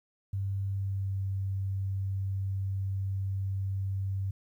sine tone with pitch glide, 98 to 96.93 Hz, G2 to G2, 0 to -19 cents, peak -29 dBFS, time 0.33-4.31 s, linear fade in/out 5 ms, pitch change -19 cents, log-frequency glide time 0.73-1.18 s, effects 11-bit

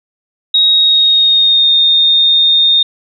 sine tone with pitch glide, 3783 to 3669 Hz, A#7 to A#7, +25 to -28 cents, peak -6 dBFS, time 0.54-2.83 s, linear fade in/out 5 ms, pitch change -53 cents, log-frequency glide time 0.66-1.73 s, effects none

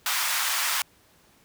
pink high-pass noise, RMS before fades -26 dBFS, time 0.06-0.82 s, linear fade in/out 2 ms, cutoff 980 Hz, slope 24 dB/octave, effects pink hiss -59 dBFS RMS until 1.44 s + high-pass 60 Hz 12 dB/octave

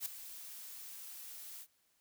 blue noise with ADSR envelope, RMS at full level -36 dBFS, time 0-1.67 s, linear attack 58 ms, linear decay 5 ms, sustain -13 dB, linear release 63 ms, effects white hiss -75 dBFS RMS until 2 s

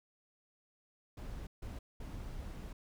brown noise bursts at uneven times, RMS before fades -44 dBFS, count 3, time 1.17-1.47 / 1.62-1.79 / 2-2.73 s, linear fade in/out 5 ms, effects none

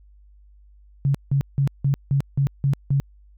sine tone bursts, 138.59 Hz, C#3, in tune, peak -16 dBFS, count 8, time 1.05-3 s, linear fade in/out 0 ms, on 95 ms, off 170 ms, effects added 50 Hz sine -48 dBFS peak until 3.37 s

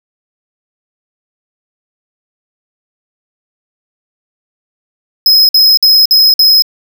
square tone bursts, 5110 Hz, D#8, 45 cents sharp, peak -4 dBFS, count 5, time 5.26-6.622 s, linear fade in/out 2 ms, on 230 ms, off 53 ms, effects none

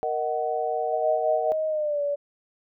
sine chord, D# minor, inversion second, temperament just, 466.7 / 622.3 / 746.7 Hz, A#4 / D#5 / F#5, +2 / 0 / +16 cents, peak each -29 / -29 / -27 dBFS, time 0.03-1.52 s, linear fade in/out 0 ms
sine tone with pitch glide, 627 to 575 Hz, D#5 to D5, +13 to -37 cents, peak -23 dBFS, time 0.92-2.16 s, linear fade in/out 20 ms, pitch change -150 cents, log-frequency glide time 1.68-2.02 s
effects none

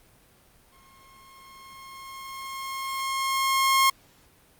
sawtooth tone with exponential growth, 1074 Hz, C6, 45 cents sharp, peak -13 dBFS, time 0.72-3.9 s, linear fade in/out 5 ms, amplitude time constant 690 ms, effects pink hiss -58 dBFS RMS until 4.59 s + Opus 32 kbps

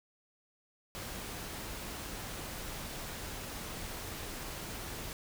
pink noise, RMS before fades -42 dBFS, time 0.95-5.13 s, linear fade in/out 0 ms, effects none

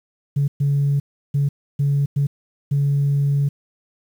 sine tone bursts at uneven times, 141.6 Hz, C#3, 37 cents sharp, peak -14 dBFS, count 6, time 0.36-0.48 / 0.6-1 / 1.34-1.49 / 1.79-2.06 / 2.16-2.27 / 2.71-3.49 s, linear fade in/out 10 ms, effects tanh soft clip ceiling -12 dBFS + 8-bit

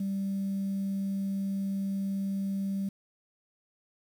sine tone, 195.6 Hz, G3, 4 cents flat, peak -27 dBFS, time 0-2.89 s, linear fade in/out 5 ms, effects tanh soft clip ceiling -26 dBFS + 9-bit

